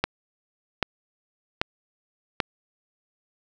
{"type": "click train", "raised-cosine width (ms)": 0.3, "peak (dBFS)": -5, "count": 4, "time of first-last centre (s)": [0.04, 2.402], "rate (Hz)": 1.27, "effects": []}